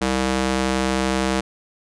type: tone with high-pass filter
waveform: square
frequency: 65.2 Hz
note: C2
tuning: 5 cents flat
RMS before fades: -21 dBFS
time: 0.01-1.41 s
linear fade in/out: 10 ms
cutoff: 190 Hz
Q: 0.62
effects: resampled to 22050 Hz